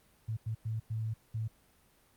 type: tone bursts at uneven times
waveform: sine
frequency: 110.8 Hz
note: A2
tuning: 13 cents sharp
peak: -32 dBFS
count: 5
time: 0.28-0.37 / 0.46-0.55 / 0.65-0.8 / 0.9-1.14 / 1.34-1.48 s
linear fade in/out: 10 ms
effects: pink hiss -66 dBFS RMS until 2.16 s + Opus 32 kbps